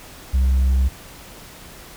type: tone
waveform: sine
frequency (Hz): 65.41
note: C2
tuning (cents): 0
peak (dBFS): -11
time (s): 0.33-0.89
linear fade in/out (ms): 20
effects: tanh soft clip ceiling -13 dBFS + pink hiss -41 dBFS RMS until 1.96 s